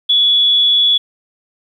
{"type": "tone with amplitude modulation", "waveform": "sine", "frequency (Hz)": 3399, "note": "G#7", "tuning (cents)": 39, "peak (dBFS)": -7, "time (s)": [0.09, 0.98], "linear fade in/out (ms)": 10, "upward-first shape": "sine", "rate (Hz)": 216, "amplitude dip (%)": 35, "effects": ["8-bit"]}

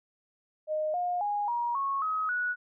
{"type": "tone with pitch steps", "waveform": "sine", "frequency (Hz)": [617, 712.9, 823.6, 951.5, 1099.4, 1270.2, 1467.5], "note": ["D#5", "F5", "G#5", "A#5", "C#6", "D#6", "F#6"], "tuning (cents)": [-15, 35, -15, 35, -15, 35, -15], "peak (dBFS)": -27, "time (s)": [0.67, 2.56], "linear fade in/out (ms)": 50, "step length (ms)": 270, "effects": []}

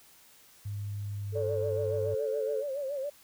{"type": "tone with pitch glide", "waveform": "sine", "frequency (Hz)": [102.1, 100.06], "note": ["G#2", "G2"], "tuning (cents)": [-29, 36], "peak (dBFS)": -33, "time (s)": [0.65, 2.15], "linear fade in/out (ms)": 10, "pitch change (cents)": -35, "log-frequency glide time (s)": [1.03, 1.8]}
{"type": "tone", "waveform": "sine", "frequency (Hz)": 438.7, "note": "A4", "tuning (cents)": -5, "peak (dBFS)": -30, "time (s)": [1.32, 2.64], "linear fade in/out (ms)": 50}
{"type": "tone with vibrato", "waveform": "sine", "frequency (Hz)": 554.4, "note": "C#5", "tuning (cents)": 0, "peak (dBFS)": -31, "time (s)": [1.35, 3.1], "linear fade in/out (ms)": 10, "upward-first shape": "sine", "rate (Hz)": 7.1, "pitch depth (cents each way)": 97}
{"effects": ["tanh soft clip ceiling -19 dBFS", "white hiss -58 dBFS RMS until 3.23 s"]}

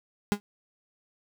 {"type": "tone with exponential decay", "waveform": "35% pulse", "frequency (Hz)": 204.6, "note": "G#3", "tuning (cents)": -26, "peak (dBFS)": -16, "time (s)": [0.32, 0.4], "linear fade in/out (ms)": 0, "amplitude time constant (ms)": 17, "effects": []}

